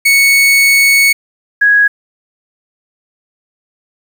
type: tone pair in turn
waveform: 40% pulse / sine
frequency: 2217 / 1660.9 Hz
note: C#7 / G#6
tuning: 0 / 0 cents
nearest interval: perfect fourth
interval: 500 cents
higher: first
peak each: -5 dBFS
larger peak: neither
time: 0.05-1.13 / 1.61-1.88 s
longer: first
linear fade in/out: 10 ms
effects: 7-bit